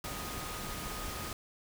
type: tone in noise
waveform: sine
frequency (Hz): 1244.5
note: D#6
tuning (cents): 0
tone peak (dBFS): -46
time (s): 0.04-1.33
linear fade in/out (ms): 2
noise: pink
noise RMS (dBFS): -40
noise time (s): 0.04-1.33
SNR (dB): -9
effects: none